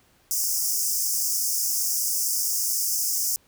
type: high-pass noise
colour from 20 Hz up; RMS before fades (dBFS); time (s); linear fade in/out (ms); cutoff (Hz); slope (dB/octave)
pink; -25; 0.31-3.36; 0; 5100; 96
effects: pink hiss -61 dBFS RMS until 3.47 s